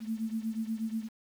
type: beating tone pair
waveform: sine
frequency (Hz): 220 / 228.3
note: A3 / A#3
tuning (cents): 0 / -36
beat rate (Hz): 8.3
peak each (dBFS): -33 / -36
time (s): 0-1.09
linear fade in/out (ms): 50
effects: 9-bit